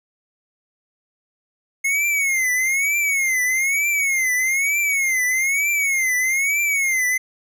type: tone with vibrato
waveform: square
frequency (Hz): 2162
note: C#7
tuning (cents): -44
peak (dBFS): -18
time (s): 1.84-7.18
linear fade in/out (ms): 10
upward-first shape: triangle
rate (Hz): 1.1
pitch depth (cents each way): 160
effects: none